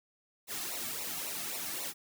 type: noise with flanger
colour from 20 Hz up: white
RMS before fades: -38 dBFS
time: 0.47-1.94 s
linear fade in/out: 50 ms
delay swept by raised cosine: 0.61 to 2.11 ms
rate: 3.7 Hz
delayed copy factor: -0.8
effects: none